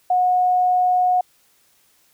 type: tone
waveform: sine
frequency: 728 Hz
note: F#5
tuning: 28 cents flat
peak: -14 dBFS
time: 0.1-1.21 s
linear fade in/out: 5 ms
effects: white hiss -59 dBFS RMS until 2.13 s